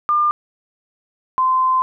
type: tone pair in turn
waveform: sine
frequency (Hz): 1200 / 1034.2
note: D6 / C6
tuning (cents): +37 / -20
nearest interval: minor third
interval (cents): 257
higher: first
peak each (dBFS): -13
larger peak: neither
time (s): 0.09-0.31 / 1.38-1.82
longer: second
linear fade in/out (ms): 0
effects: none